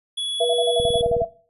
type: tone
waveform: square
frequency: 3383 Hz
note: G#7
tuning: 31 cents sharp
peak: -24 dBFS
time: 0.17-1.02 s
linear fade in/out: 10 ms
type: tone with pitch glide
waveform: sine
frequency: 484.6 to 479.9 Hz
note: B4 to B4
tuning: -33 to -50 cents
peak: -20 dBFS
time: 0.4-1.22 s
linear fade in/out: 10 ms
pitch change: -17 cents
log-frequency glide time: 0.66-1.01 s
type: tone bursts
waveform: sine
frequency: 669 Hz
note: E5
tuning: 25 cents sharp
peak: -18 dBFS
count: 10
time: 0.4-1.25 s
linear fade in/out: 10 ms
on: 49 ms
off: 40 ms
type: click train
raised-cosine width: 5 ms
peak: -18 dBFS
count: 9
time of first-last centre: 0.8-1.219 s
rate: 19.1 Hz
effects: noise-tail reverb RT60 0.4 s tail -17 dB re dry + resampled to 32000 Hz